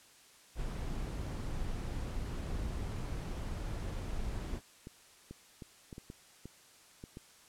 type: noise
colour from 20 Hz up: brown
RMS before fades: -38 dBFS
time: 0.55-4.61 s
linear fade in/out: 50 ms
type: clicks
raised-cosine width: 3 ms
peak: -32 dBFS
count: 10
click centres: 4.546 / 4.871 / 5.31 / 5.622 / 5.928 / 5.981 / 6.101 / 6.456 / 7.039 / 7.171 s
effects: white hiss -60 dBFS RMS until 7.48 s + low-pass 10000 Hz 12 dB/octave